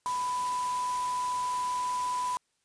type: tone in noise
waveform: sine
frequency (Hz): 995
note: B5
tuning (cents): +13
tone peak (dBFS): -28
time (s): 0.06-2.37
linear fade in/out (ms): 0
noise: white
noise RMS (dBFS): -41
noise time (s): 0.06-2.37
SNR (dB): +10
effects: white hiss -75 dBFS RMS until 2.64 s + resampled to 22050 Hz